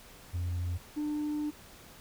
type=tone pair in turn; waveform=sine; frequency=88 / 298.9 Hz; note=F2 / D4; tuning=+14 / +31 cents; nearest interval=octave + major sixth; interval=2117 cents; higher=second; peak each=-28 dBFS; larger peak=neither; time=0.33-0.78 / 0.96-1.51 s; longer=second; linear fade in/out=20 ms; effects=tanh soft clip ceiling -29 dBFS + pink hiss -53 dBFS RMS until 2 s